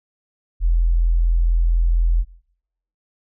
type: tone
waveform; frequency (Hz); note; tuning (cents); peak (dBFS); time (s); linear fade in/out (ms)
sine; 42.12; E1; +38; -13; 0.6-2.25; 50
effects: noise-tail reverb RT60 0.8 s tail -22 dB re dry